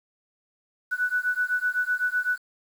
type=beating tone pair; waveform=sine; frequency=1480 / 1487.9 Hz; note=F#6 / F#6; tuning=0 / +9 cents; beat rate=7.9 Hz; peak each=-26 dBFS; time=0.91-2.38 s; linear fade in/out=20 ms; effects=8-bit